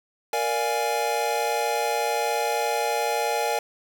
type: chord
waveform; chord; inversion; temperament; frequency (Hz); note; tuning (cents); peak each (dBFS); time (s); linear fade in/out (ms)
square; Bb dominant seventh; none; equal; 466.2 / 587.3 / 698.5 / 830.6; Bb4 / D5 / F5 / Ab5; 0 / 0 / 0 / 0; -29 / -31 / -31 / -27; 0.33-3.59; 2
effects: none